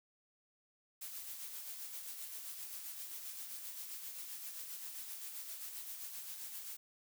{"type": "noise with tremolo", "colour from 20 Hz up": "blue", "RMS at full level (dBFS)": -45, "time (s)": [1.01, 6.77], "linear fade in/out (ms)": 10, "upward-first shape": "sine", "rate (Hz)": 7.6, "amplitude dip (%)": 40, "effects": []}